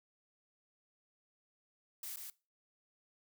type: noise with echo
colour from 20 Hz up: blue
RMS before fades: -44 dBFS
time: 2.03-2.16 s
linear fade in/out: 2 ms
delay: 140 ms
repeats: 1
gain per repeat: -3 dB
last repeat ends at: 2.3 s
effects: noise-tail reverb RT60 0.3 s tail -21 dB re dry